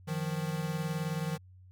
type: beating tone pair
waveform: square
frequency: 155.56 / 174.56 Hz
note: D#3 / F3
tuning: 0 / -1 cents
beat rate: 19 Hz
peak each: -34 / -37 dBFS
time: 0.07-1.38 s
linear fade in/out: 20 ms
effects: added 92 Hz sine -52 dBFS peak until 1.71 s

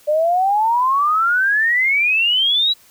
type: exponential sweep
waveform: sine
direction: up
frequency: 587.3 to 3951 Hz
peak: -13 dBFS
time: 0.07-2.74 s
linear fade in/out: 20 ms
effects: white hiss -50 dBFS RMS until 2.9 s

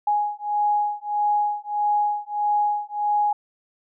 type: beating tone pair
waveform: sine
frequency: 830.6 / 832.2 Hz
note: G#5 / G#5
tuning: 0 / +3 cents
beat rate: 1.6 Hz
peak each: -23 dBFS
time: 0.07-3.33 s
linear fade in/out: 5 ms
effects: none

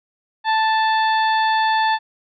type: harmonic tone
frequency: 880 Hz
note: A5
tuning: in tune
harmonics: 1 / 2 / 3 / 4 / 5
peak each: -16 / -22 / -32 / -29 / -32 dBFS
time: 0.44-1.99 s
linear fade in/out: 50 ms
effects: none

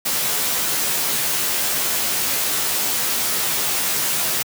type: noise with comb filter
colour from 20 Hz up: white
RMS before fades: -21 dBFS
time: 0.05-4.43 s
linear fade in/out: 10 ms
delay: 14 ms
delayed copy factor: +0.9
effects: high-pass 100 Hz 12 dB/octave

